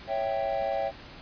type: chord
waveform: triangle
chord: C# diminished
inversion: none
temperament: equal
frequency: 554.4 / 659.3 / 784 Hz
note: C#5 / E5 / G5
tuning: 0 / 0 / 0 cents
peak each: -29 dBFS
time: 0.07-0.92 s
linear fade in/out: 50 ms
effects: pink hiss -46 dBFS RMS until 1.21 s + resampled to 11025 Hz